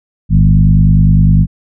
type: tone with frequency modulation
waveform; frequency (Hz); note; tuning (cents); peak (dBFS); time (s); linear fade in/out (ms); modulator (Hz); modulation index
sine; 110; A2; 0; -4; 0.29-1.47; 50; 49.9; 1.6
effects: none